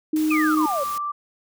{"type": "tone", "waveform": "sine", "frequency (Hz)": 310.1, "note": "D#4", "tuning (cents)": -6, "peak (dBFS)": -18, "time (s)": [0.13, 0.66], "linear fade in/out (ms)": 5}
{"type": "noise", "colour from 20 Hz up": "white", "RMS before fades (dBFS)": -37, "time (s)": [0.16, 0.98], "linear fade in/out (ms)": 2}
{"type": "exponential sweep", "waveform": "sine", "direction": "down", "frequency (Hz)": [2637, 523.3], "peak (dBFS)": -23, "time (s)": [0.3, 0.84], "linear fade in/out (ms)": 10}
{"type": "tone with pitch glide", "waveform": "sine", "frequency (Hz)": [1211, 1173.1], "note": ["D#6", "D6"], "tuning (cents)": [-47, -2], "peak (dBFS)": -24, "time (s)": [0.31, 1.12], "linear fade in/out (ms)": 10, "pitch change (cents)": -55, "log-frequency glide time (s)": [0.6, 0.82]}
{"effects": []}